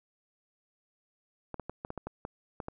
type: clicks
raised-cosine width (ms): 1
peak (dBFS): -23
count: 10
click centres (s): 1.543 / 1.597 / 1.696 / 1.849 / 1.904 / 1.977 / 2.07 / 2.251 / 2.602 / 2.684
effects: none